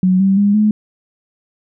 sine tone with pitch steps, 185 / 193.75 / 202.9 / 212.5 Hz, F#3 / G3 / G#3 / G#3, 0 / -20 / -40 / +40 cents, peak -9 dBFS, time 0.03-0.71 s, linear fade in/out 2 ms, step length 170 ms, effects none

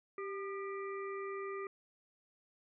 harmonic tone with a mistuned harmonic, 392 Hz, G4, in tune, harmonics 1 / 3 / 5 / 6, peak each -40 / -45 / -50 / -54 dBFS, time 0.18-1.67 s, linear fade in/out 2 ms, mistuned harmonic 3, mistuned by +51 cents, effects none

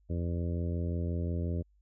harmonic tone, 85.6 Hz, F2, 34 cents flat, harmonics 1 / 2 / 3 / 4 / 5 / 6 / 7, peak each -31 / -37 / -41 / -43 / -45 / -47 / -48 dBFS, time 0.09-1.63 s, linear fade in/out 20 ms, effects added 50 Hz sine -63 dBFS peak until 1.81 s

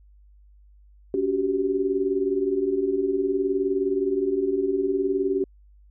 sine tone cluster, 283 / 368.8 / 388.2 Hz, C#4 / F#4 / G4, +36 / -6 / -17 cents, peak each -28 / -27 / -23 dBFS, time 1.14-5.44 s, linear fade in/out 2 ms, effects added 50 Hz sine -50 dBFS peak until 5.9 s

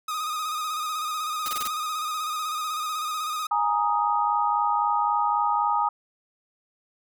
45% pulse tone with vibrato, 1244.5 Hz, D#6, in tune, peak -27 dBFS, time 0.08-3.47 s, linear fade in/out 5 ms, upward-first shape square, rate 16 Hz, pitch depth 35 cents each way
white noise bursts, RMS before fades -32 dBFS, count 5, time 1.46-1.675 s, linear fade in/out 0 ms, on 23 ms, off 25 ms
sine chord, Ab suspended second, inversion none, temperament just, 830.6 / 934.4 / 1245.9 Hz, Ab5 / Bb5 / Eb6, 0 / +4 / +2 cents, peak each -25 dBFS, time 3.51-5.89 s, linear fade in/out 5 ms
effects none

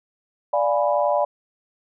sine chord, D diminished seventh, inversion none, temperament equal, 587.3 / 698.5 / 830.6 / 987.8 Hz, D5 / F5 / Ab5 / Cb6, 0 / 0 / 0 / 0 cents, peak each -20 / -24 / -25 / -25 dBFS, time 0.53-1.25 s, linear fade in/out 5 ms, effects none

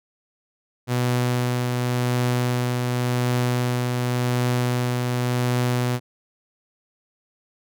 sawtooth tone with tremolo, 123.47 Hz, B2, in tune, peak -15 dBFS, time 0.87-6 s, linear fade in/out 50 ms, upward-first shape triangle, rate 0.9 Hz, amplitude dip 30%, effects none

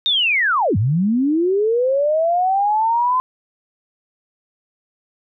sine linear two-way sweep, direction down then up, 3729 to 92.5 to 1030 Hz, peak -14 dBFS, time 0.06-3.2 s, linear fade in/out 0 ms, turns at 0.77 s, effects none

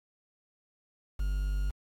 triangle tone with quantisation, 49 Hz, G1, in tune, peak -25 dBFS, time 1.19-1.71 s, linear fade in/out 10 ms, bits 8, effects MP3 64 kbps

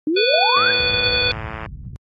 sine exponential sweep, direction up, 293.7 to 1653 Hz, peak -16 dBFS, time 0.07-0.71 s, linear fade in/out 2 ms
harmonic tone, 493.9 Hz, B4, in tune, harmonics 1 / 3 / 5 / 7 / 9, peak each -25 / -26 / -21 / -22 / -23 dBFS, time 0.16-1.32 s, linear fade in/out 10 ms
click train, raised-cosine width 0.5 ms, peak -16 dBFS, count 121, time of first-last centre 0.57-1.661 s, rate 110 Hz
pink low-pass noise, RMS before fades -29 dBFS, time 0.8-1.96 s, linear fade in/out 0 ms, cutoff 140 Hz, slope 24 dB/octave
effects high-pass 60 Hz 12 dB/octave + AAC 32 kbps

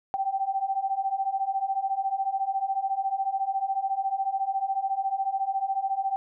sine beating tone pair, 769 / 783 Hz, G5 / G5, -33 / -2 cents, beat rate 14 Hz, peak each -29 / -27 dBFS, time 0.14-6.16 s, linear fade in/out 0 ms, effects none

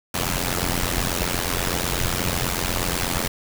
pink noise with amplitude modulation, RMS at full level -20 dBFS, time 0.14-3.28 s, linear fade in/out 5 ms, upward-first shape sine, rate 88.2 Hz, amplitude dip 90%, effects none

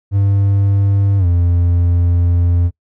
triangle tone with pitch glide, 99.3 to 86.95 Hz, G2 to F2, +23 to -7 cents, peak -8 dBFS, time 0.11-2.71 s, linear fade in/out 50 ms, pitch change -230 cents, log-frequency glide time 1.18-1.26 s, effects noise-tail reverb RT60 0.1 s tail -23 dB re dry

